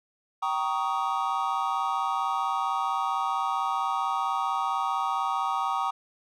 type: chord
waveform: triangle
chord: Eb dominant seventh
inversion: first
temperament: just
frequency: 777.8 / 933.4 / 1120.1 / 1244.5 Hz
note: G5 / Bb5 / Db6 / Eb6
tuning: -14 / +2 / +18 / 0 cents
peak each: -29 dBFS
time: 0.42-5.91 s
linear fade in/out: 10 ms
effects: none